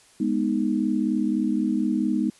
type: chord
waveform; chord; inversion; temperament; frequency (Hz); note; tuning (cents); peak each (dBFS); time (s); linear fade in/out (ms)
sine; G# minor; none; equal; 207.7 / 246.9 / 311.1; G#3 / B3 / D#4; 0 / 0 / 0; -25; 0.2-2.3; 5
effects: white hiss -55 dBFS RMS until 2.39 s + resampled to 24000 Hz